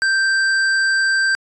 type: tone with hard clipping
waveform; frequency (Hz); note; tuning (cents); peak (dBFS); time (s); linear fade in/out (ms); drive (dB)
sine; 1568; G6; 0; -16; 0.02-1.35; 0; 11
effects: resampled to 22050 Hz